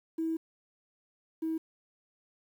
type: tone pair in turn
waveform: triangle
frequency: 324.3 / 321.5 Hz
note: E4 / E4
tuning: -28 / -43 cents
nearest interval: unison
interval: 15 cents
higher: first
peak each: -25 / -26 dBFS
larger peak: first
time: 0.18-0.37 / 1.42-1.58 s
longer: first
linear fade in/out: 10 ms
effects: tanh soft clip ceiling -27 dBFS + 10-bit